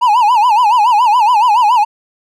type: tone with vibrato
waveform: triangle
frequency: 910 Hz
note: A#5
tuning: 42 cents flat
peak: -5 dBFS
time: 0.01-1.85 s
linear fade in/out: 20 ms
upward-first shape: sine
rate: 7.1 Hz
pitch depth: 180 cents each way
effects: none